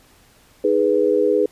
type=chord; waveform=sine; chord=G# minor; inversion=second; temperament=equal; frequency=311.1 / 415.3 / 493.9 Hz; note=D#4 / G#4 / B4; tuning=0 / 0 / 0 cents; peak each=-22 / -17 / -18 dBFS; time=0.64-1.46 s; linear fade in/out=5 ms; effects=pink hiss -53 dBFS RMS until 1.51 s + resampled to 32000 Hz